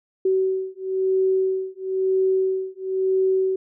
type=beating tone pair; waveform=sine; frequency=378.4 / 379.4 Hz; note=F#4 / F#4; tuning=+39 / +43 cents; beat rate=1 Hz; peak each=-22 dBFS; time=0.25-3.56 s; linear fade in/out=5 ms; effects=none